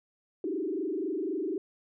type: tone with frequency modulation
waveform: sine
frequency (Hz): 349.2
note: F4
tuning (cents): 0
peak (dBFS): -29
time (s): 0.44-1.58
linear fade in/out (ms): 2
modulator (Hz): 23.9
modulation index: 2.3
effects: none